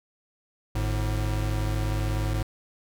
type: tone pair together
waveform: square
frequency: 50.36 / 106.7 Hz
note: G1 / G#2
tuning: +47 / +47 cents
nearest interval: octave + minor second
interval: 1300 cents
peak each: -28 dBFS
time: 0.75-2.43 s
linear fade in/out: 5 ms
effects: none